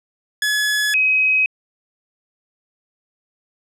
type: tone pair in turn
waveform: sawtooth / sine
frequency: 1700 / 2535 Hz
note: G#6 / D#7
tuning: +40 / +32 cents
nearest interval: perfect fifth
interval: 692 cents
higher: second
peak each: -13 dBFS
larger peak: neither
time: 0.42-0.94 / 0.94-1.46 s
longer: neither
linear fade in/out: 2 ms
effects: low-pass 12000 Hz 12 dB/octave